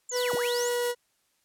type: linear two-way sweep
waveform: sine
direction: down then up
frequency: 7490 to 86.5 to 7490 Hz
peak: -33 dBFS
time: 0.09-0.69 s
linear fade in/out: 5 ms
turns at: 0.34 s
type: tone with pitch glide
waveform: 40% pulse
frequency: 493.9 to 484 Hz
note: B4 to B4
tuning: 0 to -35 cents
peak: -25 dBFS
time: 0.11-0.95 s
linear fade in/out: 50 ms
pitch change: -35 cents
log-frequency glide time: 0.24-0.36 s
type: noise with tremolo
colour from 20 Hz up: blue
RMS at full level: -36 dBFS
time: 0.16-0.92 s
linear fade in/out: 5 ms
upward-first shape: sine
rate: 7.5 Hz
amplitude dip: 35%
effects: white hiss -71 dBFS RMS until 1.44 s + low-pass 12000 Hz 12 dB/octave